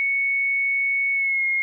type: tone with pitch glide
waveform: sine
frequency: 2217 to 2148 Hz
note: C#7 to C7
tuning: 0 to +45 cents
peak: -19 dBFS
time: 0-1.62 s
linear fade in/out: 0 ms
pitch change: -55 cents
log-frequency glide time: 1.13-1.45 s
effects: none